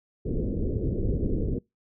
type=low-pass noise; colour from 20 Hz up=pink; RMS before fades=-27 dBFS; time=0.25-1.59 s; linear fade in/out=10 ms; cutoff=480 Hz; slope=48 dB/octave; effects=noise-tail reverb RT60 0.2 s tail -25 dB re dry